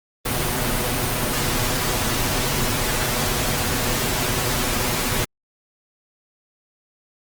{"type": "noise with comb filter", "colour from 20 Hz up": "pink", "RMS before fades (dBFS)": -22, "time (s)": [0.25, 5.25], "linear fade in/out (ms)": 10, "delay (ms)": 8.1, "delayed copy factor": 0.55, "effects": ["Opus 32 kbps"]}